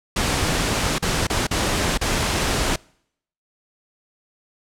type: noise with dropouts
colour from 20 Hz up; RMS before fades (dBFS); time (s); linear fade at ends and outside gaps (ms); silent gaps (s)
pink; -21; 0.16-2.76; 5; 0.984-1.024 / 1.27-1.299 / 1.469-1.51 / 1.976-2.012
effects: noise-tail reverb RT60 0.7 s tail -26 dB re dry + low-pass 9000 Hz 12 dB/octave